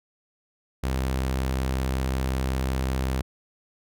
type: tone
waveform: sawtooth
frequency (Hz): 65.41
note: C2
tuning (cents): 0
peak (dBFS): -20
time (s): 0.83-3.22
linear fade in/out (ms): 10
effects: none